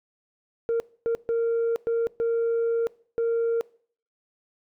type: tone bursts at uneven times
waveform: sine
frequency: 462.2 Hz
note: A#4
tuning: 15 cents flat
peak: -19 dBFS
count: 6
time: 0.69-0.8 / 1.06-1.15 / 1.29-1.76 / 1.87-2.07 / 2.2-2.87 / 3.18-3.61 s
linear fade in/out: 0 ms
effects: noise-tail reverb RT60 0.5 s tail -23 dB re dry + tanh soft clip ceiling -20 dBFS